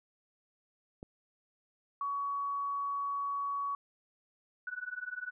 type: click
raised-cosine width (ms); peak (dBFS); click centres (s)
2; -31; 1.029
type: tone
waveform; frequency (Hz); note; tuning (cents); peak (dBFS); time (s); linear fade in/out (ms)
sine; 1125; C#6; +25; -32; 2.01-3.75; 2
type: tone with tremolo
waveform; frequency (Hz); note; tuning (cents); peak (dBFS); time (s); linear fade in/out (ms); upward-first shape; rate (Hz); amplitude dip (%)
sine; 1480; F#6; 0; -33; 4.67-5.31; 2; triangle; 20; 100
effects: none